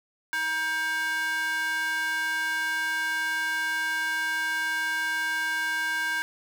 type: tone with high-pass filter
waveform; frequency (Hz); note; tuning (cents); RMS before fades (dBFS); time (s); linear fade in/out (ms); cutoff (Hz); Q
square; 317.1; D#4; +33; -28; 0.33-6.22; 0; 1400; 8.3
effects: 10-bit